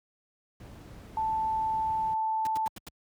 brown noise, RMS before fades -42 dBFS, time 0.6-2.14 s, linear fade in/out 2 ms
sine tone, 880 Hz, A5, in tune, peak -26 dBFS, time 1.17-2.68 s, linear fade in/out 2 ms
pink noise bursts, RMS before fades -41 dBFS, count 5, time 2.45-2.886 s, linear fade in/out 2 ms, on 20 ms, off 84 ms
effects high-pass 60 Hz 12 dB/octave

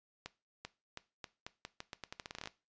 accelerating click train, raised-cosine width 0.2 ms, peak -25 dBFS, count 19, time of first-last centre 0.26-2.474 s, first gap 390 ms, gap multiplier 0.83, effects noise-tail reverb RT60 0.3 s tail -18 dB re dry + resampled to 16000 Hz

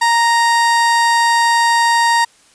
30% pulse tone, 932.3 Hz, A#5, in tune, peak -8 dBFS, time 0.01-2.25 s, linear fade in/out 10 ms, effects white hiss -50 dBFS RMS until 2.54 s + resampled to 22050 Hz

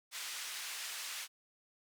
pink band-pass noise, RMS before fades -43 dBFS, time 0.11-1.28 s, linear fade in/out 50 ms, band 1900 to 11000 Hz, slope 12 dB/octave, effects none

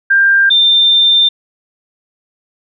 sine tone pair in turn, 1591 / 3590 Hz, G6 / A7, +25 / +34 cents, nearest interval octave + major second, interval 1409 cents, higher second, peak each -6 dBFS, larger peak neither, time 0.1-0.5 / 0.5-1.29 s, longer second, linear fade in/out 10 ms, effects none

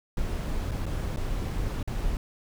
brown noise with dropouts, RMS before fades -29 dBFS, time 0.17-2.17 s, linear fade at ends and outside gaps 2 ms, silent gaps 0.711-0.716 / 0.857-0.863 / 1.162-1.17 / 1.829-1.875 s, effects none

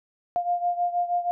sine beating tone pair, 702 / 708.3 Hz, F5 / F5, +9 / +24 cents, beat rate 6.3 Hz, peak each -24 / -28 dBFS, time 0.36-1.31 s, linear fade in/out 0 ms, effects none

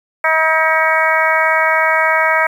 harmonic tone, 318.8 Hz, D#4, 42 cents sharp, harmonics 2 / 3 / 4 / 5 / 6 / 7, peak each -18 / -18 / -18 / -18 / -18 / -18 dBFS, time 0.24-2.47 s, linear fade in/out 5 ms, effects 7-bit

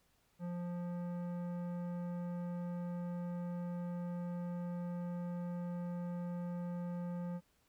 triangle tone with tanh clipping, 175.3 Hz, F3, 7 cents sharp, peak -40 dBFS, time 0.39-7.41 s, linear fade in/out 50 ms, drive 18 dB, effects pink hiss -74 dBFS RMS until 7.68 s

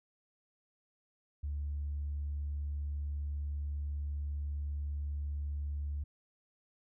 sine tone, 72.6 Hz, D2, 19 cents flat, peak -33 dBFS, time 1.43-6.04 s, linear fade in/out 10 ms, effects tanh soft clip ceiling -30 dBFS

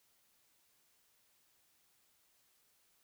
silence, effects white hiss -73 dBFS RMS until 3.03 s

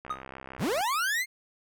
click train, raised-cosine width 0.5 ms, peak -26 dBFS, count 51, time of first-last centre 0.05-0.808 s, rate 66 Hz
triangle tone with exponential decay, 1244.5 Hz, D#6, in tune, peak -24 dBFS, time 0.1-0.23 s, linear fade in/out 5 ms, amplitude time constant 27 ms
40% pulse linear sweep, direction up, 38.08 to 2160 Hz, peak -25 dBFS, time 0.58-1.26 s, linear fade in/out 50 ms
effects none

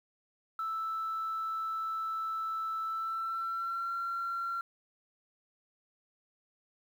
sine tone with pitch glide, 1318.5 to 1368.2 Hz, E6 to F6, 0 to -36 cents, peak -31 dBFS, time 0.59-4.61 s, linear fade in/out 2 ms, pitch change +64 cents, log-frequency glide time 2.84-3.92 s, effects tanh soft clip ceiling -29 dBFS + 10-bit

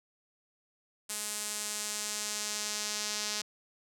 sawtooth tone with band-pass filter sweep, 210.5 Hz, G#3, 24 cents sharp, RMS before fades -36 dBFS, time 1.09-3.42 s, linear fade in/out 10 ms, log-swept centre 8800 to 5600 Hz, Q 1.6, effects none

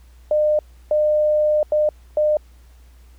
sine tone bursts at uneven times, 605 Hz, D#5, 49 cents flat, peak -14 dBFS, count 4, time 0.31-0.59 / 0.91-1.63 / 1.72-1.89 / 2.17-2.37 s, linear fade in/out 2 ms, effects added 60 Hz sine -44 dBFS peak until 3.18 s + pink hiss -58 dBFS RMS until 3.18 s

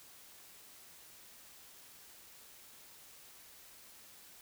silence, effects white hiss -57 dBFS RMS until 4.41 s

